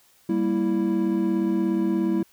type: chord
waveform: triangle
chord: E diminished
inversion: first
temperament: equal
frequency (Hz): 196 / 233.1 / 329.6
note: G3 / Bb3 / E4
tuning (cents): 0 / 0 / 0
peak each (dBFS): -23 / -26 / -21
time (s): 0.29-2.23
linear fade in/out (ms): 5
effects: white hiss -59 dBFS RMS until 2.32 s